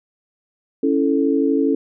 sine chord, A major, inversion first, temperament equal, 277.2 / 329.6 / 440 Hz, C#4 / E4 / A4, 0 / 0 / 0 cents, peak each -17 / -21 / -20 dBFS, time 0.83-1.75 s, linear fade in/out 5 ms, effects none

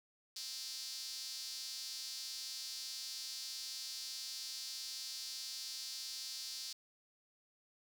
sawtooth tone with high-pass filter, 261.6 Hz, C4, in tune, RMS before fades -45 dBFS, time 0.36-6.73 s, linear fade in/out 5 ms, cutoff 4700 Hz, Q 3.7, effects none

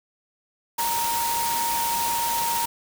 sine tone in noise, 932.3 Hz, A#5, in tune, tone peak -24 dBFS, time 0.78-2.66 s, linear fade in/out 10 ms, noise white, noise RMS -28 dBFS, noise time 0.78-2.66 s, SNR +1 dB, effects none

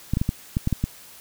clicks, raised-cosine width 5 ms, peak -9 dBFS, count 8, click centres 0.136 / 0.171 / 0.215 / 0.291 / 0.569 / 0.674 / 0.727 / 0.84 s, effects white hiss -46 dBFS RMS until 1.2 s

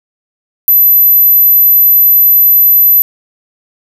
sine tone, 12030 Hz, F#9, 28 cents sharp, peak -3 dBFS, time 0.68-3.02 s, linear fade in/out 0 ms, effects none

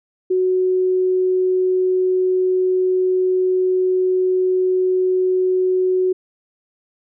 sine tone, 370 Hz, F#4, in tune, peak -14 dBFS, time 0.3-6.13 s, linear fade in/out 10 ms, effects none

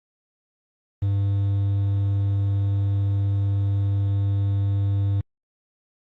triangle tone with quantisation, 99.5 Hz, G2, 26 cents sharp, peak -17 dBFS, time 1.02-5.21 s, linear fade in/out 5 ms, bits 7, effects low-pass 2000 Hz 12 dB/octave + Opus 32 kbps

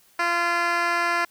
10% pulse tone with band-pass filter, 344.5 Hz, F4, 24 cents flat, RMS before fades -23 dBFS, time 0.19-1.25 s, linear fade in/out 5 ms, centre 1600 Hz, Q 0.71, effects white hiss -58 dBFS RMS until 1.3 s

